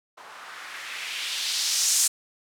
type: noise with low-pass filter sweep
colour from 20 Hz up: violet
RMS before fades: -28 dBFS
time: 0.17-2.08 s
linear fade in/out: 10 ms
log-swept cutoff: 910 to 7800 Hz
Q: 1.7
effects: none